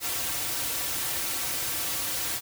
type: noise with comb filter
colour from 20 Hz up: white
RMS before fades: -30 dBFS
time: 0-2.41 s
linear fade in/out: 50 ms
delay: 4.8 ms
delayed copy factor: -0.6
effects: none